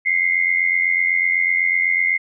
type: tone pair together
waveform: sine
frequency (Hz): 2058 / 2146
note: C7 / C7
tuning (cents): -29 / +43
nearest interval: minor second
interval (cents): 72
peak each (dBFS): -18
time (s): 0.05-2.18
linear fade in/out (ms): 20
effects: none